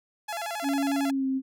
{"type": "tone with vibrato", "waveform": "sawtooth", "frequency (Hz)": 759, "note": "F#5", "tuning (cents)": 44, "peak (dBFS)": -27, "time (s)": [0.28, 1.11], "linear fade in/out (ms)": 10, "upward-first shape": "square", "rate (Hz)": 11, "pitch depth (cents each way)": 190}
{"type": "tone with pitch glide", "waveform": "sine", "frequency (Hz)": [278.1, 265.1], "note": ["C#4", "C4"], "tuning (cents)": [6, 23], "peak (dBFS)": -24, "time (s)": [0.62, 1.42], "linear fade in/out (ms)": 50, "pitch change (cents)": -83, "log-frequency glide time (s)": [1.02, 1.27]}
{"effects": []}